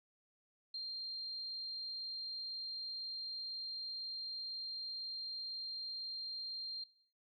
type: tone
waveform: sine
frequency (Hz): 4186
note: C8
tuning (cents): 0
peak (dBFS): -40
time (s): 0.74-6.84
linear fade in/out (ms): 5
effects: noise-tail reverb RT60 0.6 s tail -19 dB re dry